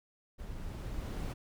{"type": "noise with level ramp", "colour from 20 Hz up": "brown", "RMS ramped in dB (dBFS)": [-44, -35], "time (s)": [0.38, 1.34], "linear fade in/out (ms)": 20, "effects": []}